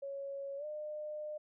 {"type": "tone with pitch glide", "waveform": "sine", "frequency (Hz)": [554.4, 604.6], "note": ["C#5", "D#5"], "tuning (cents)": [0, -50], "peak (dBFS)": -39, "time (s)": [0.02, 1.38], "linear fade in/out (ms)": 10, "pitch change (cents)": 150, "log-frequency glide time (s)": [0.57, 0.65], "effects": []}